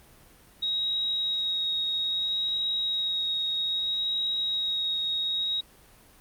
sine tone with vibrato, 3788 Hz, A#7, 27 cents sharp, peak -25 dBFS, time 0.62-5.61 s, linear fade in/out 10 ms, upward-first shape sine, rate 0.62 Hz, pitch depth 12 cents each way, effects pink hiss -55 dBFS RMS until 6.2 s + Opus 32 kbps

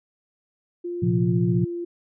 sine tone with pitch glide, 349.2 to 345.4 Hz, F4 to F4, 0 to -19 cents, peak -27 dBFS, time 0.84-1.85 s, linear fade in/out 10 ms, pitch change -19 cents, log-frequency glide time 1.55-1.67 s
sine chord, Bb suspended second, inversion none, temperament just, 116.54 / 131.11 / 174.81 Hz, Bb2 / C3 / F3, 0 / +4 / +2 cents, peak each -23 / -26 / -21 dBFS, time 1.02-1.65 s, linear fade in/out 10 ms
effects none

